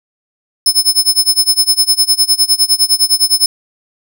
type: tone with tremolo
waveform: sawtooth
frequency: 5220 Hz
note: E8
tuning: 18 cents flat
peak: -3 dBFS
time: 0.66-3.46 s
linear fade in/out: 2 ms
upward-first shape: sine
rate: 9.8 Hz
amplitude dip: 95%
effects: none